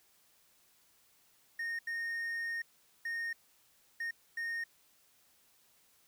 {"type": "tone bursts at uneven times", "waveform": "triangle", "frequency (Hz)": 1846, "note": "A#6", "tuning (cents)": -17, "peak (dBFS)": -33, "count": 5, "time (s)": [[1.59, 1.79], [1.87, 2.62], [3.05, 3.33], [4, 4.11], [4.37, 4.64]], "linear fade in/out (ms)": 5, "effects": ["white hiss -68 dBFS RMS until 6.07 s"]}